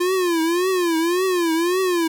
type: tone with vibrato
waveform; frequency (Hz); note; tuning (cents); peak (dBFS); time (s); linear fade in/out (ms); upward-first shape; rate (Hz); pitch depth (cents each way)
square; 349.2; F4; 0; -18; 0-2.08; 10; triangle; 1.8; 160
effects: none